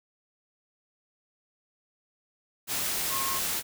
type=tone in noise; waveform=sine; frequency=1076 Hz; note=C6; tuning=48 cents sharp; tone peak=-32 dBFS; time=3.09-3.41 s; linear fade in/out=50 ms; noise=white; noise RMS=-30 dBFS; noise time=2.67-3.63 s; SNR=-5 dB; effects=none